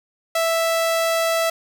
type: tone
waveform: sawtooth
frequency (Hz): 659.3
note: E5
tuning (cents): 0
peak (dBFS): -14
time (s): 0.35-1.5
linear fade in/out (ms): 5
effects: none